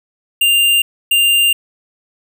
square tone bursts at uneven times, 2794 Hz, F7, in tune, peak -10 dBFS, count 2, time 0.41-0.82 / 1.11-1.53 s, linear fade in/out 5 ms, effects none

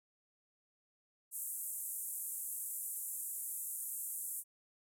white band-pass noise, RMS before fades -42 dBFS, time 1.31-4.44 s, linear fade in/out 50 ms, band 7800 to 14000 Hz, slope 48 dB/octave, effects none

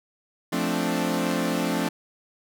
sawtooth chord, D minor seventh, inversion first, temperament equal, 174.61 / 220 / 261.6 / 293.7 Hz, F3 / A3 / C4 / D4, 0 / 0 / 0 / 0 cents, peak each -25 dBFS, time 0.52-1.89 s, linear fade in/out 10 ms, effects none

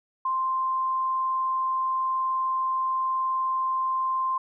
sine tone, 1046.5 Hz, C6, in tune, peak -23 dBFS, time 0.25-4.38 s, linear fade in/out 5 ms, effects none

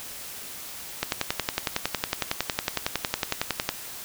click train, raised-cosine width 0.2 ms, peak -6 dBFS, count 30, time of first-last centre 1.03-3.691 s, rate 10.9 Hz, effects white hiss -39 dBFS RMS until 4.04 s

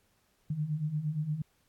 sine beating tone pair, 146.3 / 154.9 Hz, D3 / D#3, -6 / -7 cents, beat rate 8.6 Hz, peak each -36 / -31 dBFS, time 0.5-1.42 s, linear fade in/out 5 ms, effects pink hiss -71 dBFS RMS until 1.68 s + AAC 64 kbps

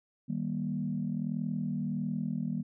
sine chord, Eb major, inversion none, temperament equal with one note detuned, 155.56 / 196 / 237.4 Hz, Eb3 / G3 / Bb3, 0 / 0 / +32 cents, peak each -35 / -34 / -34 dBFS, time 0.28-2.63 s, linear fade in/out 20 ms, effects tanh soft clip ceiling -21 dBFS

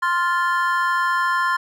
triangle chord, F major, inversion second, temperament just, 1047.7 / 1396.9 / 1746.1 Hz, C6 / F6 / A6, +2 / 0 / -14 cents, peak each -18 / -22 / -22 dBFS, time 0.02-1.57 s, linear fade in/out 10 ms, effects none

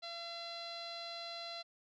sawtooth tone with low-pass filter, 680 Hz, F5, 46 cents flat, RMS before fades -45 dBFS, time 0.02-1.63 s, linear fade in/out 20 ms, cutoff 4200 Hz, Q 8.2, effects none

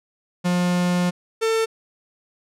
45% pulse tone pair in turn, 177.7 / 447.8 Hz, F3 / A4, +30 / +30 cents, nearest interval octave + major third, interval 1600 cents, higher second, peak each -18 dBFS, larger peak neither, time 0.44-1.11 / 1.41-1.66 s, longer first, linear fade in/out 20 ms, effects low-pass 10000 Hz 12 dB/octave

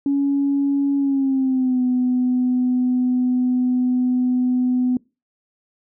sine tone with pitch glide, 280 to 250.9 Hz, C#4 to B3, +18 to +28 cents, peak -15 dBFS, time 0.06-4.97 s, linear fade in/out 2 ms, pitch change -190 cents, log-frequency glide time 0.97-1.82 s, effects noise-tail reverb RT60 0.3 s tail -25 dB re dry + tanh soft clip ceiling -11 dBFS

